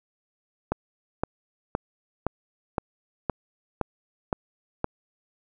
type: click train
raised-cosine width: 1 ms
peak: -10 dBFS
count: 9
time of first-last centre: 0.72-4.844 s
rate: 1.94 Hz
effects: none